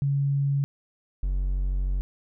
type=tone pair in turn; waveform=sine / triangle; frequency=140 / 46.42 Hz; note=C#3 / F#1; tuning=+18 / +6 cents; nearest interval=octave + perfect fifth; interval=1912 cents; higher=first; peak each=-21 dBFS; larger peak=neither; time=0.02-0.64 / 1.23-2.01 s; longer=second; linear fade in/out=0 ms; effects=none